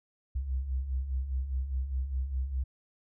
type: beating tone pair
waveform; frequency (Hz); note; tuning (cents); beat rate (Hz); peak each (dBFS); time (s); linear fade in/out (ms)
sine; 61.74 / 66.64; B1 / C2; 0 / +32; 4.9; -37 / -30; 0.35-2.64; 10
effects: none